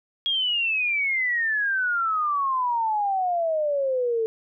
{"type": "exponential sweep", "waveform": "sine", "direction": "down", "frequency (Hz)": [3300, 440], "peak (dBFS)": -21, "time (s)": [0.26, 4.26], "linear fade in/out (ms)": 0, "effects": []}